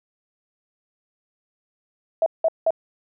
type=tone bursts; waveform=sine; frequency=651 Hz; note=E5; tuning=22 cents flat; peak=-15 dBFS; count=3; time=2.22-2.706 s; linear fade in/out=2 ms; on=42 ms; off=180 ms; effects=none